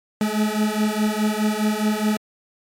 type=beating tone pair; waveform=40% pulse; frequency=210.9 / 215.7 Hz; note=G#3 / A3; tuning=+27 / -34 cents; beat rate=4.8 Hz; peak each=-21 dBFS; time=0.21-2.17 s; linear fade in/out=2 ms; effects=MP3 64 kbps